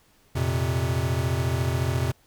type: chord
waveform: square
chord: F suspended fourth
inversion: none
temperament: equal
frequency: 87.31 / 116.54 / 130.81 Hz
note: F2 / Bb2 / C3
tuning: 0 / 0 / 0 cents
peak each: -28 / -29 / -27 dBFS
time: 0.35-2.12 s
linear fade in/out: 10 ms
effects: pink hiss -61 dBFS RMS until 2.26 s